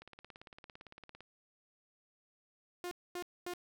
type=click train; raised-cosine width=0.3 ms; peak=-35 dBFS; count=22; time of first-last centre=0.02-1.206 s; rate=17.7 Hz
type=tone bursts; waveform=sawtooth; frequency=354.8 Hz; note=F4; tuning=27 cents sharp; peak=-35 dBFS; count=3; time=2.84-3.536 s; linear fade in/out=0 ms; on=72 ms; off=240 ms
effects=none